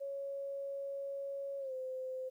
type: tone with pitch glide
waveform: sine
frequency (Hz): 554.4 to 517.3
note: C#5 to C5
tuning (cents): 0 to -20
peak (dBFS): -38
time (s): 0-2.3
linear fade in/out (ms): 20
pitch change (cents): -120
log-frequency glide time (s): 1.59-1.73
effects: 12-bit